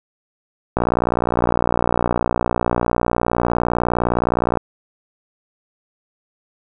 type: click train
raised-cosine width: 1 ms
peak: -3 dBFS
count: 228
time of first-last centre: 0.77-4.572 s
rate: 59.7 Hz
effects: none